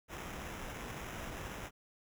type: noise with sample-and-hold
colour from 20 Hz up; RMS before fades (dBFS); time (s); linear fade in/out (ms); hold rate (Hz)
pink; -44; 0.08-1.71; 50; 4410
effects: none